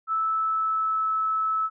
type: tone with pitch glide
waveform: sine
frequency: 1312 to 1302.9 Hz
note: E6 to E6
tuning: -9 to -21 cents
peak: -22 dBFS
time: 0.07-1.7 s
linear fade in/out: 50 ms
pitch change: -12 cents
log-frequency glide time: 0.2-1.11 s
effects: none